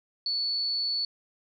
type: tone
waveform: sine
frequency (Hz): 4442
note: C#8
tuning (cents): +3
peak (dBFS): -26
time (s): 0.26-1.05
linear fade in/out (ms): 2
effects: none